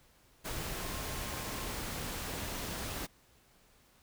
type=tone in noise; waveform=sine; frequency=1063 Hz; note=C6; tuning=27 cents sharp; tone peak=-50 dBFS; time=0.75-1.74 s; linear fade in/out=20 ms; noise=pink; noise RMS=-39 dBFS; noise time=0.44-3.07 s; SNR=-14 dB; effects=pink hiss -65 dBFS RMS until 4.02 s